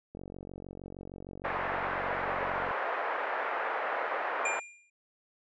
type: click train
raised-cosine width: 2 ms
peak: -30 dBFS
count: 120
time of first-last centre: 0.15-2.709 s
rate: 46.5 Hz
type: band-pass noise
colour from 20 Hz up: pink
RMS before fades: -33 dBFS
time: 1.44-4.6 s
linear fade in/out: 10 ms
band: 520 to 1900 Hz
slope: 24 dB/octave
type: tone with exponential decay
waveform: square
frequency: 2400 Hz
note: D7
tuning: 37 cents sharp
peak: -28 dBFS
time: 4.45-4.9 s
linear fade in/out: 5 ms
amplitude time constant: 96 ms
effects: resampled to 22050 Hz